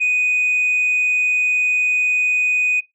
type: tone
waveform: sine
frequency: 2489 Hz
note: D#7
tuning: in tune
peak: -13 dBFS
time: 0-2.81 s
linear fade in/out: 20 ms
effects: noise-tail reverb RT60 0.2 s tail -22 dB re dry + tanh soft clip ceiling -12 dBFS